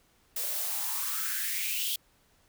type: noise with high-pass filter sweep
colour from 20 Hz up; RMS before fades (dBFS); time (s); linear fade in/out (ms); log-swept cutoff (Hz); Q
blue; -32; 0.36-1.96; 5; 460 to 3400; 5.1
effects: pink hiss -66 dBFS RMS until 2.48 s